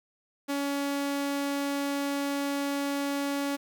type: tone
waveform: sawtooth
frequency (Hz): 281.7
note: C#4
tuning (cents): +28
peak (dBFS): -24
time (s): 0.48-3.57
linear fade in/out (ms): 20
effects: 10-bit